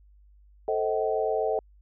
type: chord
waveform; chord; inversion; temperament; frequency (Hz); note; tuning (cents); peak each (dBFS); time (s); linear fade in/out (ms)
sine; A diminished seventh; none; just; 440 / 528 / 633.6 / 760.3; A4 / C5 / Eb5 / Gb5; 0 / +16 / +31 / +47; -27 / -32 / -29 / -31; 0.68-1.59; 2
effects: added 50 Hz sine -53 dBFS peak until 1.81 s